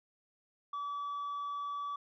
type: tone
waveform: sine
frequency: 1148 Hz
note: D6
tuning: 40 cents flat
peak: -33 dBFS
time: 0.73-1.96 s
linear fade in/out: 5 ms
effects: tanh soft clip ceiling -35 dBFS